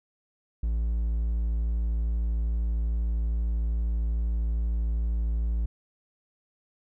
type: tone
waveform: triangle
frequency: 56.4 Hz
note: A1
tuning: 44 cents sharp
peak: -22 dBFS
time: 0.63-5.66 s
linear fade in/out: 5 ms
effects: none